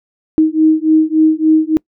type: beating tone pair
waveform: sine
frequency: 312.7 / 316.2 Hz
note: D#4 / D#4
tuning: +9 / +28 cents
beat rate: 3.5 Hz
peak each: -11 dBFS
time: 0.38-1.77 s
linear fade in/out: 0 ms
effects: noise-tail reverb RT60 0.1 s tail -26 dB re dry